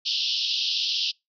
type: band-pass noise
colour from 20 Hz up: pink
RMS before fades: -26 dBFS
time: 0.05-1.12 s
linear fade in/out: 20 ms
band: 2800 to 5400 Hz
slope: 96 dB/octave
effects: noise-tail reverb RT60 0.2 s tail -26 dB re dry